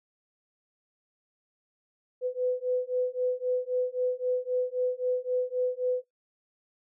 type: beating tone pair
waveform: sine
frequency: 500 / 503.8 Hz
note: B4 / B4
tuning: +21 / +34 cents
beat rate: 3.8 Hz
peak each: -29 dBFS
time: 2.21-6.04 s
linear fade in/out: 50 ms
effects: noise-tail reverb RT60 0.2 s tail -24 dB re dry